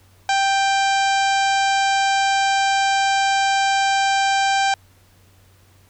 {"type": "harmonic tone with a mistuned harmonic", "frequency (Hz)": 784, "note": "G5", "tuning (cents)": 0, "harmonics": [1, 2, 3, 4, 5, 6, 7, 8, 9, 10], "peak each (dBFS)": [-17, -23, -27, -29, -31, -33, -34, -35, -36, -37], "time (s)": [0.29, 4.74], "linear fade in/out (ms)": 2, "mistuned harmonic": 3, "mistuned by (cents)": 22, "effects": ["added 94 Hz sine -52 dBFS peak until 5.89 s", "pink hiss -56 dBFS RMS until 5.89 s"]}